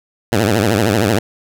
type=tone with vibrato; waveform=10% pulse; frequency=106 Hz; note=G#2; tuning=36 cents sharp; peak=-4 dBFS; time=0.32-1.19 s; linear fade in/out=5 ms; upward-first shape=triangle; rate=13 Hz; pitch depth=250 cents each way; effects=none